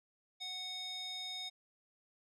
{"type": "tone with band-pass filter", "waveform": "square", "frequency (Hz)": 740, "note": "F#5", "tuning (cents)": 0, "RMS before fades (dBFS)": -43, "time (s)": [0.4, 1.5], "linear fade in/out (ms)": 20, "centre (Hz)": 4100, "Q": 6, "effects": []}